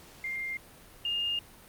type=tone pair in turn; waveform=sine; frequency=2107 / 2825 Hz; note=C7 / F7; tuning=+12 / +19 cents; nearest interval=perfect fourth; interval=507 cents; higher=second; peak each=-32 / -28 dBFS; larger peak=second; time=0.24-0.57 / 1.05-1.39 s; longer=second; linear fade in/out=2 ms; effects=pink hiss -53 dBFS RMS until 1.68 s + Opus 48 kbps